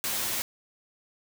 white noise with comb filter, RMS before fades -30 dBFS, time 0.04-0.42 s, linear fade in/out 0 ms, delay 9.2 ms, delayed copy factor +0.55, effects none

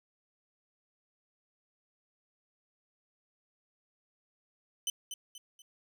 20% pulse tone with echo, 3038 Hz, F#7, 45 cents sharp, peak -25 dBFS, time 4.87-4.9 s, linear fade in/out 2 ms, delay 240 ms, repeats 3, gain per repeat -8 dB, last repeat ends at 5.62 s, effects none

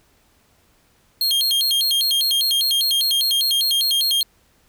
45% pulse tone with vibrato, 3695 Hz, A#7, 16 cents flat, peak -16 dBFS, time 1.21-4.23 s, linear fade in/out 2 ms, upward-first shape square, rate 5 Hz, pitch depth 240 cents each way, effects pink hiss -59 dBFS RMS until 4.68 s

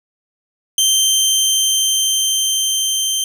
20% pulse tone with level ramp, 3132 Hz, G7, 2 cents flat, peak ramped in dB -6 to -11 dBFS, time 0.78-3.24 s, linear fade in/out 2 ms, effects none

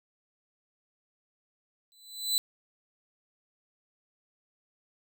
sawtooth tone with exponential growth, 4000 Hz, B7, 21 cents sharp, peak -19 dBFS, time 1.92-2.38 s, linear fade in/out 0 ms, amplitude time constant 100 ms, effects none

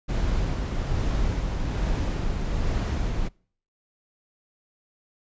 brown noise with tremolo, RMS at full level -24 dBFS, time 0.08-3.29 s, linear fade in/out 20 ms, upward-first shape sine, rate 1.2 Hz, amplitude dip 30%, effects noise-tail reverb RT60 0.5 s tail -26 dB re dry + resampled to 16000 Hz

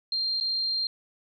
sine tone with dropouts, 4186 Hz, C8, in tune, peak -25 dBFS, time 0.12-0.87 s, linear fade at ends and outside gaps 2 ms, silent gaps 0.401-0.409 s, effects none

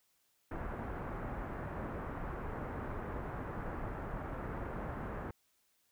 pink low-pass noise, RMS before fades -41 dBFS, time 0.51-5.31 s, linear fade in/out 5 ms, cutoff 1600 Hz, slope 24 dB/octave, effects white hiss -75 dBFS RMS until 5.91 s

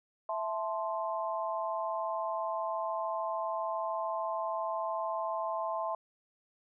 sine chord, A minor, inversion second, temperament equal with one note detuned, 659.3 / 873.4 / 1046.5 Hz, E5 / A5 / C6, 0 / -13 / 0 cents, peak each -35 / -37 / -36 dBFS, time 0.29-5.95 s, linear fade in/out 2 ms, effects none

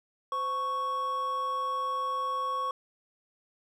triangle tone pair together, 514.8 / 1108.7 Hz, C5 / C#6, -28 / 0 cents, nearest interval octave + minor second, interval 1328 cents, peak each -37 / -27 dBFS, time 0.32-2.71 s, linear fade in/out 2 ms, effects none

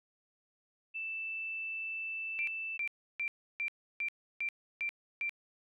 sine tone, 2649 Hz, E7, 8 cents sharp, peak -36 dBFS, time 0.94-2.78 s, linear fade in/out 20 ms
sine tone bursts, 2357 Hz, D7, 6 cents sharp, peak -32 dBFS, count 8, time 2.39-5.294 s, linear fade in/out 0 ms, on 83 ms, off 320 ms
effects none

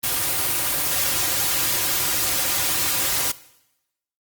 white noise with comb filter, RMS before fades -22 dBFS, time 0.03-3.32 s, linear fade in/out 10 ms, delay 4.6 ms, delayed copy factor -0.7, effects noise-tail reverb RT60 0.9 s tail -19 dB re dry + Opus 24 kbps

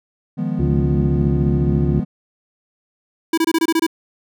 triangle chord, F half-diminished seventh, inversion third, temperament equal, 155.56 / 174.61 / 207.7 / 246.9 Hz, Eb3 / F3 / Ab3 / Cb4, 0 / 0 / 0 / 0 cents, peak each -23 dBFS, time 0.37-2.05 s, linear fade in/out 20 ms
harmonic tone, 70.6 Hz, C#2, 32 cents sharp, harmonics 1 / 2 / 3 / 4 / 5, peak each -21 / -18 / -28 / -29 / -24 dBFS, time 0.59-2 s, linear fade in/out 5 ms
square tone bursts, 326.8 Hz, E4, 15 cents flat, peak -14 dBFS, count 8, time 3.33-3.866 s, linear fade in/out 5 ms, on 46 ms, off 24 ms
effects none

